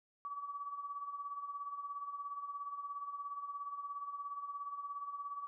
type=tone with tremolo; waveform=sine; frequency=1144 Hz; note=D6; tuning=46 cents flat; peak=-38 dBFS; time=0.25-5.47 s; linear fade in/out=0 ms; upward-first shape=sine; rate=17 Hz; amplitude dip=60%; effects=none